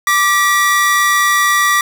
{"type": "tone pair together", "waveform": "45% pulse", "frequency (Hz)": [1174.7, 1935.3], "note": ["D6", "B6"], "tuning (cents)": [0, -36], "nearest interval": "major sixth", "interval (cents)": 864, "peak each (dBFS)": -13, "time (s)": [0.07, 1.81], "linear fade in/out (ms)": 2, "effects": []}